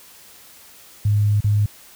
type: tone with dropouts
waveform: sine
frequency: 103.83 Hz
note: G#2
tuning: in tune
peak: -14 dBFS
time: 1.05-1.66 s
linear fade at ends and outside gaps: 5 ms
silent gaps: 1.406-1.442 s
effects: white hiss -46 dBFS RMS until 1.95 s